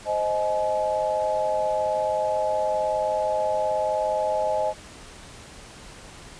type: chord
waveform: sine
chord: Ab major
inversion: first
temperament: equal with one note detuned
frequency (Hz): 523.3 / 622.3 / 849.5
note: C5 / Eb5 / Ab5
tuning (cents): 0 / 0 / +39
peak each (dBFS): -29 / -24 / -26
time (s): 0.05-4.74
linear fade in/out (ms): 50
effects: pink hiss -44 dBFS RMS until 6.39 s + resampled to 22050 Hz